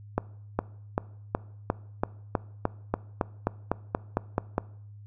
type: accelerating click train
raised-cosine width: 1 ms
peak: -10 dBFS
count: 16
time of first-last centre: 0.18-4.581 s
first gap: 410 ms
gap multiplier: 0.95
effects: noise-tail reverb RT60 0.7 s tail -21 dB re dry + added 103 Hz sine -44 dBFS peak until 5.06 s